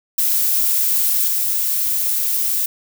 violet noise with level steps, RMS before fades -17 / -19 dBFS, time 0.18-2.66 s, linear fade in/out 5 ms, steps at 1.27 s, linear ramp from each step 10 ms, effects none

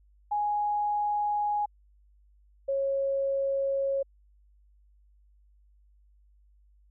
sine tone pair in turn, 830.6 / 547.5 Hz, G#5 / C#5, 0 / -22 cents, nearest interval perfect fifth, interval 722 cents, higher first, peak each -25 dBFS, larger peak neither, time 0.31-1.66 / 2.68-4.03 s, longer neither, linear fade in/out 10 ms, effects added 50 Hz sine -58 dBFS peak until 6.9 s

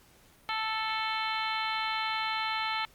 harmonic tone with a mistuned harmonic, 440 Hz, A4, in tune, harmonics 2 / 3 / 4 / 5 / 6 / 7 / 8 / 9, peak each -34 / -35 / -40 / -36 / -42 / -39 / -42 / -41 dBFS, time 0.49-2.85 s, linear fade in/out 0 ms, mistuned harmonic 9, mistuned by +52 cents, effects pink hiss -60 dBFS RMS until 2.94 s + Opus 48 kbps

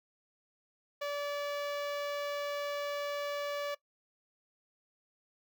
sawtooth tone with notch filter, 577 Hz, D5, 31 cents flat, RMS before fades -36 dBFS, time 1.01-3.75 s, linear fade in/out 10 ms, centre 9700 Hz, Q 0.57, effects noise-tail reverb RT60 0.1 s tail -20 dB re dry

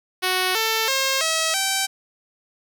5% pulse tone with pitch steps, 370 / 445.1 / 535.5 / 644.2 / 775 Hz, F#4 / A4 / C5 / E5 / G5, 0 / +20 / +40 / -40 / -20 cents, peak -8 dBFS, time 0.22-1.87 s, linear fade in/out 20 ms, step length 330 ms, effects none

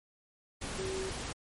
sine tone in noise, 380.2 Hz, F#4, 47 cents sharp, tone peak -35 dBFS, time 0.78-1.1 s, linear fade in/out 10 ms, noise pink, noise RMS -39 dBFS, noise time 0.61-1.33 s, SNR +1 dB, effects MP3 48 kbps

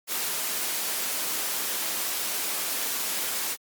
white high-pass noise, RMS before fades -29 dBFS, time 0.07-3.57 s, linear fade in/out 50 ms, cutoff 230 Hz, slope 12 dB/octave, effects Opus 48 kbps

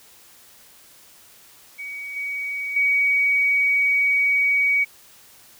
sine tone with level steps, 2258 Hz, C#7, 31 cents sharp, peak -30 / -25 / -16 dBFS, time 1.78-4.85 s, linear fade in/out 20 ms, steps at 2.16 / 2.76 s, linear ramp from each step 5 ms, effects white hiss -50 dBFS RMS until 5.59 s

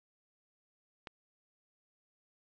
click, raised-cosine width 0.3 ms, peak -27 dBFS, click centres 1.072 s, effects resampled to 16000 Hz

